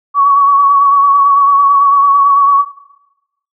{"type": "tone with vibrato", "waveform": "sine", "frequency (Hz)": 1124, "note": "C#6", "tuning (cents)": 24, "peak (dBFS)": -5, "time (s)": [0.14, 2.65], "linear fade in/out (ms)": 50, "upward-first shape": "sine", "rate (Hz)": 9, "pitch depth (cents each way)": 30, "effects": ["noise-tail reverb RT60 0.9 s tail -17 dB re dry"]}